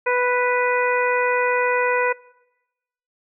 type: harmonic tone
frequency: 493.9 Hz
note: B4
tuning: in tune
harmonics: 1 / 2 / 3 / 4 / 5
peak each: -20 / -23 / -25 / -26 / -27 dBFS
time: 0.06-2.13 s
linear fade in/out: 10 ms
effects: noise-tail reverb RT60 1.0 s tail -23 dB re dry